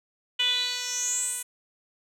10% pulse tone with band-pass filter sweep, 493.9 Hz, B4, in tune, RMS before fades -28 dBFS, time 0.39-1.43 s, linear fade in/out 10 ms, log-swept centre 3100 to 9900 Hz, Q 7.9, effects none

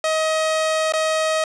sawtooth tone with dropouts, 632 Hz, D#5, 27 cents sharp, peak -14 dBFS, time 0.04-1.44 s, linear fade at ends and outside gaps 2 ms, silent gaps 0.923-0.936 s, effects resampled to 22050 Hz + 7-bit

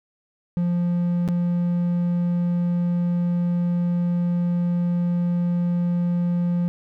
triangle tone with dropouts, 174.61 Hz, F3, in tune, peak -17 dBFS, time 0.57-6.68 s, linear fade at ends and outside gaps 0 ms, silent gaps 1.278-1.287 s, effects none

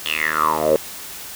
10% pulse tone with band-pass filter sweep, 77.78 Hz, D#2, in tune, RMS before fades -19 dBFS, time 0.06-0.76 s, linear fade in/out 0 ms, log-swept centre 3200 to 490 Hz, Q 9.3, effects white hiss -34 dBFS RMS until 1.35 s

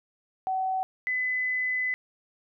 sine tone pair in turn, 756 / 2011 Hz, F#5 / B6, +37 / +31 cents, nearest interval octave + perfect fourth, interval 1694 cents, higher second, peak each -25 dBFS, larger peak neither, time 0.47-0.83 / 1.07-1.94 s, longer second, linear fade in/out 0 ms, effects none

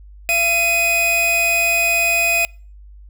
45% pulse tone pair together, 679.5 / 2498 Hz, F5 / D#7, -48 / +6 cents, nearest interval octave + major seventh, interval 2254 cents, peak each -23 / -15 dBFS, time 0.29-2.45 s, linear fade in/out 0 ms, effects noise-tail reverb RT60 0.4 s tail -26 dB re dry + added 50 Hz sine -38 dBFS peak until 3.09 s

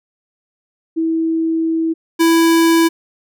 sine / square tone pair in turn, 325.2 / 330.5 Hz, E4 / E4, -23 / +5 cents, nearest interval unison, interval 28 cents, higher second, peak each -14 / -10 dBFS, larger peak second, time 0.96-1.94 / 2.19-2.89 s, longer first, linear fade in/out 20 ms, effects none

